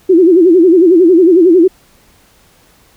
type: tone with vibrato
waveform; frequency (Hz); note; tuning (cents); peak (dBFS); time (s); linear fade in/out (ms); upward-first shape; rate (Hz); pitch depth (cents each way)
sine; 350; F4; +4; -3; 0.09-1.68; 10; sine; 11; 150
effects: pink hiss -48 dBFS RMS until 2.96 s